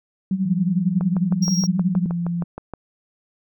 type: tone with tremolo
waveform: sine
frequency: 189.9 Hz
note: F#3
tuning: 45 cents sharp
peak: -16 dBFS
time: 0.31-2.06 s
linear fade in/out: 2 ms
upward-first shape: sine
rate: 11 Hz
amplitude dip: 75%
type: tone with pitch glide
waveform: sine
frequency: 170 to 172.07 Hz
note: F3 to F3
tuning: -46 to -25 cents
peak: -21 dBFS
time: 0.45-2.44 s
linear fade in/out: 10 ms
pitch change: +21 cents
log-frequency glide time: 1.25-1.79 s
type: click train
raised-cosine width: 1 ms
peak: -17 dBFS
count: 12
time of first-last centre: 1.01-2.737 s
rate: 6.37 Hz
type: tone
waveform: triangle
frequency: 5610 Hz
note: F8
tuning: 7 cents sharp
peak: -23 dBFS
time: 1.42-1.67 s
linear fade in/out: 10 ms
effects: none